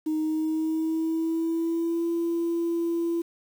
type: tone with pitch glide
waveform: sine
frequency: 311.1 to 337.3 Hz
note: D#4 to E4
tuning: 0 to +40 cents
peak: -22 dBFS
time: 0.06-3.22 s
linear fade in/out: 10 ms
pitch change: +140 cents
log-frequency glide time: 0.17-2.08 s
effects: tanh soft clip ceiling -21 dBFS + 8-bit